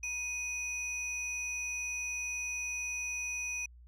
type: tone pair together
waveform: sine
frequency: 2489 / 5920 Hz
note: D#7 / F#8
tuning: 0 / 0 cents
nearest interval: octave + minor third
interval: 1500 cents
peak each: -34 / -37 dBFS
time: 0.03-3.66 s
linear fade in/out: 5 ms
effects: tanh soft clip ceiling -31 dBFS + added 60 Hz sine -52 dBFS peak until 3.87 s